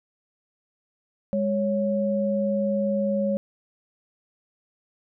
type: tone pair together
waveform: sine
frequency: 204.7 / 554.4 Hz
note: G#3 / C#5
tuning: -25 / 0 cents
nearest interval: octave + perfect fourth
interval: 1725 cents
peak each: -24 dBFS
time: 1.33-3.37 s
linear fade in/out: 0 ms
effects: none